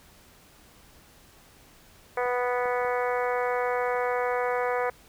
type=harmonic tone; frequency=246.7 Hz; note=B3; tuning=2 cents flat; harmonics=2 / 3 / 4 / 5 / 6 / 7 / 8 / 9; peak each=-27 / -31 / -33 / -35 / -37 / -38 / -39 / -40 dBFS; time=2.17-4.9 s; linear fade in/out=5 ms
type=clicks; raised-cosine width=1 ms; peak=-32 / -28 / -35 / -30 / -34 dBFS; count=5; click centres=2.257 / 2.657 / 2.818 / 2.849 / 3.951 s
effects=pink hiss -55 dBFS RMS until 5.08 s